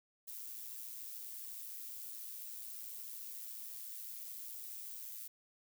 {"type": "noise with amplitude modulation", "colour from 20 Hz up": "violet", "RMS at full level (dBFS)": -45, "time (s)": [0.27, 5.28], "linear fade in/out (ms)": 10, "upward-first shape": "sine", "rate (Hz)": 114, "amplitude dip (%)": 45, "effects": []}